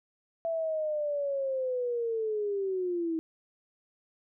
sine linear sweep, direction down, 667 to 319.1 Hz, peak -28 dBFS, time 0.45-3.19 s, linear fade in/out 0 ms, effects none

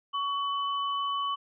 sine tone pair together, 1123.4 / 2999 Hz, C#6 / F#7, +23 / +23 cents, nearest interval octave + perfect fourth, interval 1700 cents, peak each -28 / -36 dBFS, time 0.13-1.36 s, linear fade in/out 20 ms, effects none

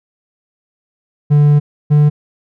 triangle tone pair in turn, 146.83 / 148.28 Hz, D3 / D3, 0 / +17 cents, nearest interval unison, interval 17 cents, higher second, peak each -4 dBFS, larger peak neither, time 1.3-1.6 / 1.9-2.1 s, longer first, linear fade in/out 20 ms, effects none

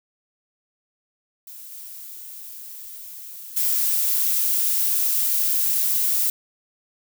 violet noise with level steps, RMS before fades -40 / -38 / -21 dBFS, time 1.47-6.3 s, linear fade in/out 2 ms, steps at 1.71 / 3.56 s, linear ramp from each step 10 ms, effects none

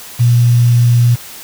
sine tone with quantisation, 120 Hz, B2, 49 cents flat, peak -6 dBFS, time 0.19-1.16 s, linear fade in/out 20 ms, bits 5, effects white hiss -32 dBFS RMS until 1.43 s

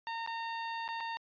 sawtooth tone with dropouts, 916 Hz, A#5, 31 cents flat, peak -32 dBFS, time 0.07-1.17 s, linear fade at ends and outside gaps 0 ms, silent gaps 0.263-0.274 / 0.879-0.888 / 1.003-1.007 s, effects resampled to 11025 Hz

